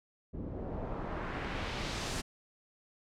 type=noise with low-pass filter sweep; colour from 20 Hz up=pink; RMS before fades=-38 dBFS; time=0.33-2.22 s; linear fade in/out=20 ms; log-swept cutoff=320 to 8500 Hz; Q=1.1; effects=none